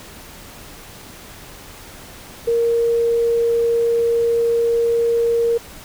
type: tone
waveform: sine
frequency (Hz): 466.2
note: A#4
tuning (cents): 0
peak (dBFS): -14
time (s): 2.47-5.58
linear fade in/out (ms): 10
effects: pink hiss -39 dBFS RMS until 5.84 s